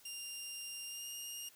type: tone with pitch glide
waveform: 15% pulse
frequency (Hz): 2796 to 2830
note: F7 to F7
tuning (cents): +1 to +22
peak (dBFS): -36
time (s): 0.05-1.49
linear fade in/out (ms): 5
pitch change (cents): +21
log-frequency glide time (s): 0.86-1.08
effects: white hiss -63 dBFS RMS until 1.55 s